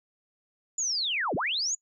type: linear two-way sweep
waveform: sine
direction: down then up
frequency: 7040 to 120.9 to 7040 Hz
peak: -26 dBFS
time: 0.78-1.75 s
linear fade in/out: 5 ms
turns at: 1.35 s
effects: noise-tail reverb RT60 0.1 s tail -23 dB re dry